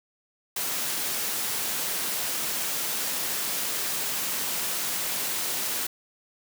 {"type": "high-pass noise", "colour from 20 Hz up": "white", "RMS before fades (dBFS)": -29, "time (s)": [0.56, 5.87], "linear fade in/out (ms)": 5, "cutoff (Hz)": 140, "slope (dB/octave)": 12, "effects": []}